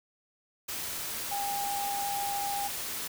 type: tone in noise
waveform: sine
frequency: 805 Hz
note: G5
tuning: 46 cents sharp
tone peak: -31 dBFS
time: 1.31-2.68 s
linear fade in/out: 10 ms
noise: white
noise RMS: -36 dBFS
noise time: 0.68-3.08 s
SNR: +2 dB
effects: none